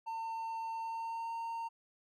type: tone with pitch glide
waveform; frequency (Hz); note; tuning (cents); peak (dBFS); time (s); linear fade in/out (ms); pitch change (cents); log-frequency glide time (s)
triangle; 904 to 917.7; A5 to A#5; +47 to -27; -35; 0.06-1.69; 20; +26; 0.76-1.33
effects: none